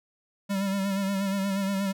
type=tone with vibrato; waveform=square; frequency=196 Hz; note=G3; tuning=in tune; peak=-26 dBFS; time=0.49-1.93 s; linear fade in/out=20 ms; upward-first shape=sine; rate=8.4 Hz; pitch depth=43 cents each way; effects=none